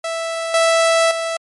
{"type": "tone with level steps", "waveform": "sawtooth", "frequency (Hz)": 659.3, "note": "E5", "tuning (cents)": 0, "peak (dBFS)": [-17, -8, -16], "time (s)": [0.04, 1.37], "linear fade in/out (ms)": 5, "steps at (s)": [0.54, 1.11], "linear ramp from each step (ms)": 2, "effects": ["MP3 48 kbps"]}